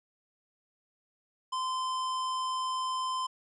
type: tone with hard clipping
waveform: sine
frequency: 1032 Hz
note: C6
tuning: 24 cents flat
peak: -32 dBFS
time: 1.52-3.27 s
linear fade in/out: 10 ms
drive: 17 dB
effects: resampled to 22050 Hz